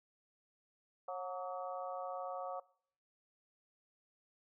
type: harmonic tone with a mistuned harmonic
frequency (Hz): 181.9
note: F#3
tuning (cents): -29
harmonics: 3 / 4 / 5 / 6 / 7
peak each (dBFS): -43 / -43 / -51 / -47 / -51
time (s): 1.08-2.6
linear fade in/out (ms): 5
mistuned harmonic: 6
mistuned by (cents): +75
effects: noise-tail reverb RT60 0.6 s tail -22 dB re dry